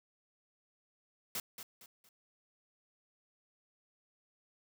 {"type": "noise with echo", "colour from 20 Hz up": "white", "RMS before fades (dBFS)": -38, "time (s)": [1.35, 1.4], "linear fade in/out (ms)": 2, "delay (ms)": 230, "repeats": 3, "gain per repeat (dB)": -9, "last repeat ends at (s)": 2.09, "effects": []}